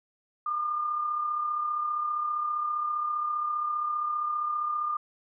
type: tone pair together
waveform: sine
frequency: 1174.7 / 1209.8 Hz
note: D6 / D#6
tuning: 0 / -49 cents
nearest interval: minor second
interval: 51 cents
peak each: -38 / -27 dBFS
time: 0.46-4.97 s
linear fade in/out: 5 ms
effects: none